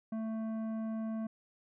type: tone with tanh clipping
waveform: sine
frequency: 221.6 Hz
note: A3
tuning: 13 cents sharp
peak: -36 dBFS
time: 0.12-1.27 s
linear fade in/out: 5 ms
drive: 11 dB
effects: none